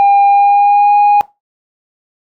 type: tone with pitch glide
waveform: sine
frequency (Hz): 803 to 822.7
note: G5 to G#5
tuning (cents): +41 to -17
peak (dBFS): -3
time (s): 0-1.21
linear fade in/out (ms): 0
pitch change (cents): +42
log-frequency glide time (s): 0.27-0.95
effects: noise-tail reverb RT60 0.2 s tail -20 dB re dry + tanh soft clip ceiling -4 dBFS